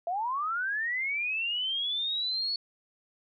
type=linear sweep; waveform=sine; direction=up; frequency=661 to 4435 Hz; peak=-28 dBFS; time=0.07-2.56 s; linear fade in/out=2 ms; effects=none